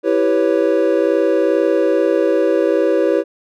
triangle chord, C# half-diminished seventh, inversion first, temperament equal, 329.6 / 392 / 493.9 / 554.4 Hz, E4 / G4 / B4 / C#5, 0 / 0 / 0 / 0 cents, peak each -16 dBFS, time 0.03-3.24 s, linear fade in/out 50 ms, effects none

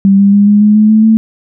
sine tone with pitch steps, 196 / 199.43 / 202.9 / 206.5 / 210.1 / 213.7 / 217.5 / 221.3 Hz, G3 / G3 / G#3 / G#3 / G#3 / G#3 / A3 / A3, 0 / +30 / -40 / -10 / +20 / +50 / -20 / +10 cents, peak -3 dBFS, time 0.05-1.17 s, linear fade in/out 0 ms, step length 140 ms, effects none

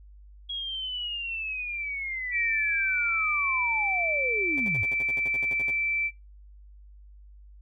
sine linear sweep, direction down, 3322 to 78.3 Hz, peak -30 dBFS, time 0.49-4.84 s, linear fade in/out 10 ms
sine tone, 2330 Hz, D7, 14 cents flat, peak -25 dBFS, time 2.31-6.11 s, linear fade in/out 50 ms
10% pulse tone bursts, 133.6 Hz, C3, 36 cents sharp, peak -32 dBFS, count 14, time 4.57-5.708 s, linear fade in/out 5 ms, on 33 ms, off 52 ms
effects noise-tail reverb RT60 0.2 s tail -21 dB re dry + added 50 Hz sine -47 dBFS peak until 7.61 s

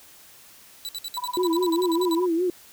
sawtooth tone bursts, 3951 Hz, B7, in tune, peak -27 dBFS, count 14, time 0.85-2.149 s, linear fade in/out 0 ms, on 38 ms, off 59 ms
sine tone with tremolo, 987.8 Hz, B5, in tune, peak -25 dBFS, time 1.17-2.26 s, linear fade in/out 0 ms, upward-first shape sine, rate 18 Hz, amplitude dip 100%
sine tone with vibrato, 345.9 Hz, F4, 17 cents flat, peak -20 dBFS, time 1.37-2.5 s, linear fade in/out 2 ms, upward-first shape sine, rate 4.9 Hz, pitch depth 110 cents each way
effects white hiss -50 dBFS RMS until 2.72 s

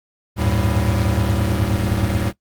square tone cluster, 76.2 / 93.4 / 100.6 / 110.1 / 192.1 Hz, D#2 / F#2 / G2 / A2 / G3, -36 / +17 / +45 / +2 / -35 cents, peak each -22 / -28 / -25 / -21 / -25 dBFS, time 0.36-2.33 s, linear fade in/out 50 ms, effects noise-tail reverb RT60 0.1 s tail -19 dB re dry + Opus 24 kbps

